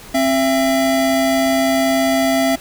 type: tone pair together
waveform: square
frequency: 266.1 / 670.5 Hz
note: C4 / E5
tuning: +29 / +29 cents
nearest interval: octave + major third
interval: 1600 cents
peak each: -17 dBFS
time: 0.14-2.56 s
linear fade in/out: 10 ms
effects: pink hiss -38 dBFS RMS until 2.6 s